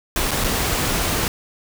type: noise with dropouts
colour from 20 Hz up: pink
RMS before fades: -21 dBFS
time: 0.16-1.28 s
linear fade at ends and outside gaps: 1 ms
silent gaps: 0.31-0.315 / 0.44-0.444 s
effects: none